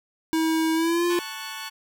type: tone with pitch glide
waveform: square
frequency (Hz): 321.4 to 348.5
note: E4 to F4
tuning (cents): -44 to -4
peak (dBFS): -21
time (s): 0.33-1.19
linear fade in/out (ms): 0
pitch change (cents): +140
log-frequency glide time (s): 0.74-1.06
type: chord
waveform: 15% pulse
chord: F# minor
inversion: first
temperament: equal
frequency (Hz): 880 / 1108.7 / 1480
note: A5 / C#6 / F#6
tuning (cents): 0 / 0 / 0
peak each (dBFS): -31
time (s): 1.09-1.7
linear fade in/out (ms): 20
effects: none